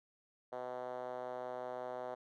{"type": "tone with band-pass filter", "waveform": "5% pulse", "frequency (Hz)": 125.4, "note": "B2", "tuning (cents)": 27, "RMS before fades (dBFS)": -43, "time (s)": [0.52, 2.15], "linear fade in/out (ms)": 10, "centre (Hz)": 600, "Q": 2.5, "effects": []}